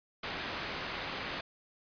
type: low-pass noise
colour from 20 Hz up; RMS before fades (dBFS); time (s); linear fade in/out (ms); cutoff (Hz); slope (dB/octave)
white; -39; 0.23-1.41; 5; 2900; 12
effects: resampled to 11025 Hz